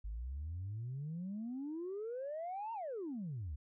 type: exponential two-way sweep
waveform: sine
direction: up then down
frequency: 49.54 to 932.3 to 66.3 Hz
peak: -38 dBFS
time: 0.04-3.56 s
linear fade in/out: 10 ms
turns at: 2.73 s
effects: tanh soft clip ceiling -36 dBFS